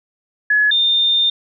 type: tone pair in turn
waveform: sine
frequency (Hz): 1696 / 3620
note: G#6 / A7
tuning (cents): +36 / +48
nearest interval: octave + minor second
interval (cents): 1312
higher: second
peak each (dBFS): -11 / -12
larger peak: first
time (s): 0.5-0.71 / 0.71-1.3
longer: second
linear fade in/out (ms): 5
effects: none